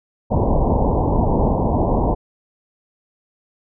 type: low-pass noise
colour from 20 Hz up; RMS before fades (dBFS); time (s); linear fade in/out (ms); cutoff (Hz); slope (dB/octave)
pink; -17; 0.3-2.15; 20; 1000; 96
effects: none